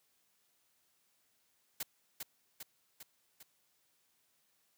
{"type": "noise with echo", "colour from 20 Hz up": "white", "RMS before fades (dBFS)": -38, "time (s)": [1.8, 1.83], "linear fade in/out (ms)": 5, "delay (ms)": 400, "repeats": 4, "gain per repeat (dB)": -4, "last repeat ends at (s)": 3.43, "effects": ["white hiss -75 dBFS RMS until 4.77 s", "high-pass 80 Hz 12 dB/octave"]}